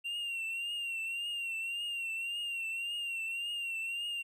triangle tone with vibrato, 2758 Hz, F7, 22 cents flat, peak -33 dBFS, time 0.04-4.23 s, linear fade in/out 20 ms, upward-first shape triangle, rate 1.8 Hz, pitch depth 66 cents each way, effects none

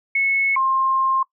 sine tone pair in turn, 2196 / 1060.6 Hz, C#7 / C6, -17 / +23 cents, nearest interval octave + minor second, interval 1260 cents, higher first, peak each -16 dBFS, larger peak neither, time 0.15-0.56 / 0.56-1.23 s, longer second, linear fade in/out 5 ms, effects noise-tail reverb RT60 0.1 s tail -21 dB re dry

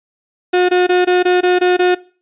35% pulse tone bursts, 360.8 Hz, F#4, 44 cents flat, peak -8 dBFS, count 8, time 0.53-1.95 s, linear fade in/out 10 ms, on 160 ms, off 20 ms, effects noise-tail reverb RT60 0.4 s tail -21 dB re dry + resampled to 8000 Hz

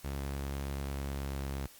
sawtooth tone with pitch glide, 69.2 to 68.33 Hz, C#2 to C#2, -2 to -24 cents, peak -31 dBFS, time 0.04-1.67 s, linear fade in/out 10 ms, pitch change -22 cents, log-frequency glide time 1.12-1.46 s, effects white hiss -56 dBFS RMS until 1.79 s + Opus 48 kbps

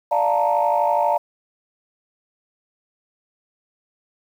sine chord, Bb major seventh, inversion first, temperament equal, 587.3 / 698.5 / 880 / 932.3 Hz, D5 / F5 / A5 / Bb5, 0 / 0 / 0 / 0 cents, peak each -21 dBFS, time 0.11-1.18 s, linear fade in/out 10 ms, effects tanh soft clip ceiling -8 dBFS + 8-bit

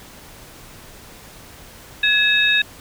sine tone cluster, 1684 / 2601 / 3746 Hz, G#6 / E7 / A#7, +24 / -24 / +8 cents, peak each -18 dBFS, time 2.03-2.62 s, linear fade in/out 5 ms, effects pink hiss -42 dBFS RMS until 2.8 s

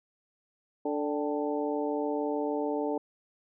harmonic tone with a mistuned harmonic, 146.83 Hz, D3, in tune, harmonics 2 / 3 / 4 / 5 / 6, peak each -32 / -32 / -35 / -39 / -38 dBFS, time 0.85-2.98 s, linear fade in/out 5 ms, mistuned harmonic 5, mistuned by +99 cents, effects none

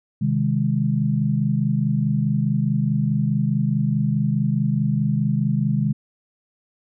sine chord, Ab major, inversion first, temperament equal with one note detuned, 130.81 / 155.56 / 206.1 Hz, C3 / Eb3 / Ab3, 0 / 0 / -13 cents, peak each -22 dBFS, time 0.21-5.93 s, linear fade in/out 10 ms, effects none

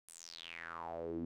sawtooth tone with band-pass filter sweep, 83.8 Hz, E2, 29 cents sharp, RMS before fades -45 dBFS, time 0.08-1.25 s, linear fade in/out 5 ms, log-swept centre 10000 to 250 Hz, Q 6.1, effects none

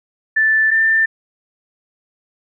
sine tone pair in turn, 1760 / 1785.6 Hz, A6 / A6, 0 / +25 cents, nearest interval unison, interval 25 cents, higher second, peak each -11 dBFS, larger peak neither, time 0.36-0.71 / 0.71-1.06 s, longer neither, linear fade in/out 10 ms, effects none

